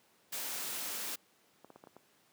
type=noise; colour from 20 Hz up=white; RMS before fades=-39 dBFS; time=0.32-1.16 s; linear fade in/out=10 ms
type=clicks; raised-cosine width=1 ms; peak=-37 dBFS; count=6; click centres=1.646 / 1.703 / 1.76 / 1.839 / 1.872 / 1.966 s
effects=pink hiss -68 dBFS RMS until 2.32 s + high-pass 200 Hz 12 dB/octave